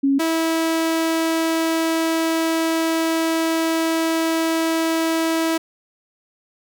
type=tone pair in turn; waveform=sine / sawtooth; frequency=275.3 / 325.7 Hz; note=C#4 / E4; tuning=-12 / -21 cents; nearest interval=minor third; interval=291 cents; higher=second; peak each=-14 dBFS; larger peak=neither; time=0.03-0.19 / 0.19-5.58 s; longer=second; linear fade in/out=10 ms; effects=none